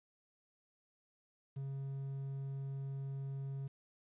triangle tone with quantisation, 136.7 Hz, C#3, 24 cents flat, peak -37 dBFS, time 1.56-3.68 s, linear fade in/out 10 ms, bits 11, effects resampled to 8000 Hz

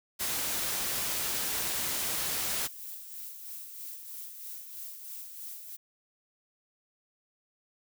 white noise, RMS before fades -32 dBFS, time 0.19-2.68 s, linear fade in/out 20 ms
violet noise with tremolo, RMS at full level -41 dBFS, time 2.49-5.77 s, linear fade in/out 20 ms, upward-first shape sine, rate 3.1 Hz, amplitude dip 45%
effects none

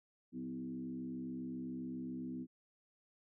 sine tone with frequency modulation, 251.8 Hz, B3, 34 cents sharp, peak -40 dBFS, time 0.32-2.47 s, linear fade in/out 50 ms, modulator 67.4 Hz, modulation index 0.97, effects none

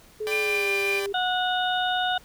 sine tone with pitch glide, 428.2 to 399.5 Hz, A4 to G4, -47 to +33 cents, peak -27 dBFS, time 0.2-1.13 s, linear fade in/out 10 ms, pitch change -120 cents, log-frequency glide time 0.36-0.71 s
10% pulse chord, G major, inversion second, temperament equal with one note detuned, 587.3 / 784 / 1004.5 Hz, D5 / G5 / B5, 0 / 0 / +29 cents, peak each -26 / -26 / -31 dBFS, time 0.27-1.06 s, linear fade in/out 0 ms
sine tone with tremolo, 2399 Hz, D7, 36 cents sharp, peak -23 dBFS, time 0.31-1 s, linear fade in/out 10 ms, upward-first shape triangle, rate 5.4 Hz, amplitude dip 25%
harmonic tone, 732 Hz, F#5, 19 cents flat, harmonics 1 / 2 / 4 / 5, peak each -25 / -28 / -32 / -30 dBFS, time 1.14-2.18 s, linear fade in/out 5 ms
effects pink hiss -53 dBFS RMS until 2.24 s

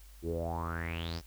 sawtooth tone with low-pass filter sweep, 83.3 Hz, E2, 19 cents sharp, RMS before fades -36 dBFS, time 0.22-1.22 s, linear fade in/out 50 ms, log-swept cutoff 340 to 5600 Hz, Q 8.5, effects added 50 Hz sine -51 dBFS peak until 1.26 s + white hiss -61 dBFS RMS until 1.26 s

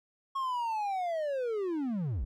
triangle linear sweep, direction down, 1095 to 43.65 Hz, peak -28 dBFS, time 0.35-2.25 s, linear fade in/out 10 ms, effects none

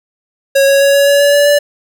square tone with pitch steps, 549 / 553.5 / 558 / 562.5 / 567 / 571.7 / 576.3 / 581 Hz, C#5 / C#5 / C#5 / C#5 / C#5 / D5 / D5 / D5, -17 / -3 / +11 / +25 / +39 / -47 / -33 / -19 cents, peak -7 dBFS, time 0.55-1.59 s, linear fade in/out 10 ms, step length 130 ms, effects none

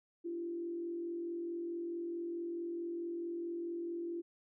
sine tone with frequency modulation, 340.8 Hz, F4, 42 cents flat, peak -37 dBFS, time 0.24-4.22 s, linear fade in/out 20 ms, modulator 44.6 Hz, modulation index 0.39, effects none

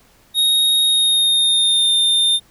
square tone with pitch glide, 3745 to 3620 Hz, A#7 to A7, +7 to +48 cents, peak -13 dBFS, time 0.34-2.4 s, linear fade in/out 50 ms, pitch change -59 cents, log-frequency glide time 0.83-1.93 s, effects pink hiss -53 dBFS RMS until 2.5 s

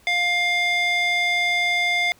square tone with band-pass filter, 704 Hz, F5, 14 cents sharp, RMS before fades -21 dBFS, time 0.07-2.12 s, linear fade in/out 0 ms, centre 2600 Hz, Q 3.7, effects pink hiss -55 dBFS RMS until 2.19 s

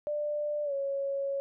sine tone with pitch glide, 593 to 553.3 Hz, D5 to C#5, +17 to -3 cents, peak -29 dBFS, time 0.07-1.4 s, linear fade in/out 0 ms, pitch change -120 cents, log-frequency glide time 0.64-0.73 s, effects none

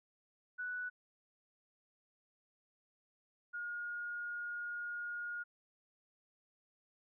sine tone pair in turn, 1480 / 1430.4 Hz, F#6 / F6, 0 / +41 cents, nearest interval minor second, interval 59 cents, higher first, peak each -38 / -39 dBFS, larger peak first, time 0.58-0.9 / 3.53-5.44 s, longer second, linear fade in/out 20 ms, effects none

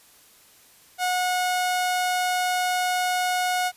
sawtooth tone, 728 Hz, F#5, 28 cents flat, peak -18 dBFS, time 0.98-3.72 s, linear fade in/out 50 ms, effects white hiss -54 dBFS RMS until 3.76 s + resampled to 32000 Hz

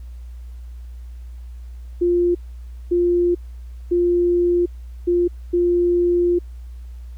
sine tone bursts at uneven times, 350 Hz, F4, 4 cents sharp, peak -14 dBFS, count 5, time 2.01-2.35 / 2.91-3.35 / 3.91-4.66 / 5.07-5.28 / 5.53-6.39 s, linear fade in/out 10 ms, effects added 60 Hz sine -32 dBFS peak until 7.17 s + pink hiss -59 dBFS RMS until 7.17 s

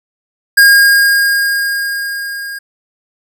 square tone with level ramp, 1623 Hz, G#6, 40 cents flat, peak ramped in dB -3 to -23 dBFS, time 0.57-2.59 s, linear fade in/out 10 ms, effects none

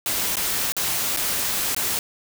white noise with dropouts, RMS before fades -24 dBFS, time 0.06-1.99 s, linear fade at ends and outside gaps 1 ms, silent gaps 0.356-0.368 / 0.721-0.766 / 1.164-1.171 / 1.748-1.764 s, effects none

